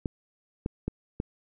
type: clicks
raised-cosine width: 3 ms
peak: -16 dBFS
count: 4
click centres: 0.058 / 0.661 / 0.88 / 1.201 s
effects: none